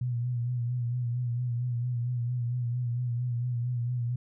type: tone with vibrato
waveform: sine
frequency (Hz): 121.6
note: B2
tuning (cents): -26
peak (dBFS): -27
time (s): 0.01-4.16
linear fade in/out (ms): 5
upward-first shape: sine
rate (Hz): 4.4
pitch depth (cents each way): 49
effects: none